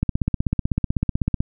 click train, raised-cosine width 5 ms, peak -7 dBFS, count 23, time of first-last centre 0.03-1.405 s, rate 16 Hz, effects none

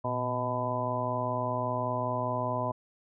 harmonic tone with a mistuned harmonic, 125.1 Hz, B2, 23 cents sharp, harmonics 1 / 2 / 3 / 4 / 5 / 6 / 7 / 8, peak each -35 / -38 / -42 / -41 / -33 / -43 / -38 / -33 dBFS, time 0.04-2.72 s, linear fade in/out 10 ms, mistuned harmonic 1, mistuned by -84 cents, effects none

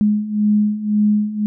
sine beating tone pair, 208.5 / 210.4 Hz, G#3 / G#3, +7 / +23 cents, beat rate 1.9 Hz, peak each -19 / -15 dBFS, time 0.01-1.46 s, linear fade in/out 0 ms, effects none

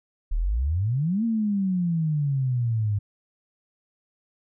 sine exponential two-way sweep, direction up then down, 34.63 to 233.1 to 100.6 Hz, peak -21 dBFS, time 0.31-2.99 s, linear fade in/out 10 ms, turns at 1.24 s, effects none

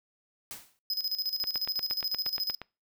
white noise with exponential decay, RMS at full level -38 dBFS, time 0.51-0.79 s, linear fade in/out 0 ms, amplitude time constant 60 ms
square tone with tremolo, 5050 Hz, D#8, 25 cents sharp, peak -28 dBFS, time 0.9-2.55 s, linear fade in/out 2 ms, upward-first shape square, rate 14 Hz, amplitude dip 75%
click train, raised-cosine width 0.3 ms, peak -22 dBFS, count 11, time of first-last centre 1.44-2.616 s, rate 8.5 Hz
effects noise-tail reverb RT60 0.3 s tail -25 dB re dry

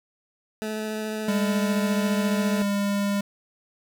20% pulse tone with vibrato, 216.1 Hz, A3, 31 cents flat, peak -23 dBFS, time 0.62-2.62 s, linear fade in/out 0 ms, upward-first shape triangle, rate 14 Hz, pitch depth 10 cents each way
square tone, 201.6 Hz, G3, 49 cents sharp, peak -23 dBFS, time 1.28-3.21 s, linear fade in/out 5 ms
effects none

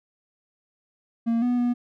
triangle tone with pitch steps, 230.9 / 245.2 / 242.7 Hz, A#3 / B3 / B3, -16 / -12 / -30 cents, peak -18 dBFS, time 1.26-1.74 s, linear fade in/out 20 ms, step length 160 ms, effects none

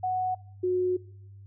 sine tone pair in turn, 740 / 364.7 Hz, F#5 / F#4, 0 / -25 cents, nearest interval octave, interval 1225 cents, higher first, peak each -25 / -23 dBFS, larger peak second, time 0.03-0.35 / 0.63-0.97 s, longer second, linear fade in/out 10 ms, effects noise-tail reverb RT60 0.8 s tail -22 dB re dry + added 99 Hz sine -45 dBFS peak until 1.46 s

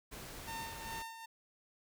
pink noise, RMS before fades -48 dBFS, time 0.11-1.03 s, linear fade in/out 20 ms
sawtooth tone with tremolo, 907 Hz, A#5, 48 cents flat, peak -37 dBFS, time 0.47-1.26 s, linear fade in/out 10 ms, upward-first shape sine, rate 2.5 Hz, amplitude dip 60%
effects none

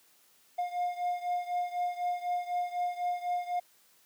triangle beating tone pair, 710 / 714 Hz, F5 / F5, +28 / +38 cents, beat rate 4 Hz, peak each -30 / -33 dBFS, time 0.58-3.6 s, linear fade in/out 10 ms, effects white hiss -64 dBFS RMS until 4.05 s + high-pass 150 Hz 12 dB/octave

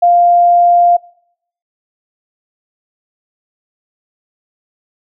sine tone, 698.5 Hz, F5, in tune, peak -5 dBFS, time 0.02-0.97 s, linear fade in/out 10 ms, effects noise-tail reverb RT60 0.7 s tail -24 dB re dry

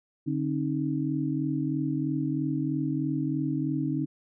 sine tone cluster, 146.2 / 268.8 / 311.9 Hz, D3 / C4 / D#4, -7 / +47 / +4 cents, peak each -30 dBFS, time 0.26-4.06 s, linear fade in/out 20 ms, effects none

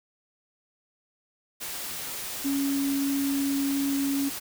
sine tone in noise, 277.6 Hz, C#4, 3 cents sharp, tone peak -24 dBFS, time 2.44-4.3 s, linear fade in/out 20 ms, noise white, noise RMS -35 dBFS, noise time 1.6-4.4 s, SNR +8 dB, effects none

